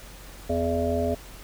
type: harmonic tone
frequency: 84 Hz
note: E2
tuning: 33 cents sharp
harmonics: 1 / 3 / 5 / 7 / 8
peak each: -29 / -29 / -29 / -29 / -29 dBFS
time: 0.49-1.15 s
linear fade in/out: 10 ms
effects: added 46 Hz sine -44 dBFS peak until 1.43 s + pink hiss -46 dBFS RMS until 1.43 s